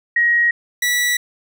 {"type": "tone pair in turn", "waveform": ["sine", "sawtooth"], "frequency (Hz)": [1890, 1949.9], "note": ["A#6", "B6"], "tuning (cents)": [23, -23], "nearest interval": "minor second", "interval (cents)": 54, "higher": "second", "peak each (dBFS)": -12, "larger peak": "neither", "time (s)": [[0.16, 0.51], [0.82, 1.17]], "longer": "neither", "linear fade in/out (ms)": 5, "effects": []}